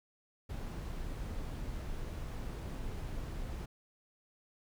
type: noise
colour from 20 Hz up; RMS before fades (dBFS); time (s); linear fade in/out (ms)
brown; -40; 0.49-3.66; 10
effects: none